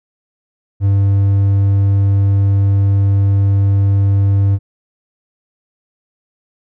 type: tone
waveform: triangle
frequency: 99 Hz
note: G2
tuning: 18 cents sharp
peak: -7 dBFS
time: 0.8-4.59 s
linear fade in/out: 50 ms
effects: none